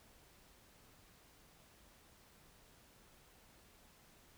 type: silence
effects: pink hiss -65 dBFS RMS until 4.37 s